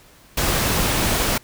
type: noise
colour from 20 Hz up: pink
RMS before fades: -20 dBFS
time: 0.37-1.38 s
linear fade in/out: 5 ms
effects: pink hiss -50 dBFS RMS until 1.43 s